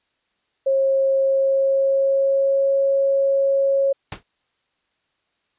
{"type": "tone with pitch glide", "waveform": "sine", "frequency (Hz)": [540, 548.2], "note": ["C#5", "C#5"], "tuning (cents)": [-45, -19], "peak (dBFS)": -15, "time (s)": [0.66, 3.93], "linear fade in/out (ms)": 10, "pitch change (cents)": 26, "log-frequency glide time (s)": [1.22, 2.72]}
{"type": "noise with exponential decay", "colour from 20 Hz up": "pink", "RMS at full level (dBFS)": -25, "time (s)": [4.12, 4.23], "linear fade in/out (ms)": 2, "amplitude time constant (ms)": 23}
{"effects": ["white hiss -70 dBFS RMS until 5.58 s", "resampled to 8000 Hz"]}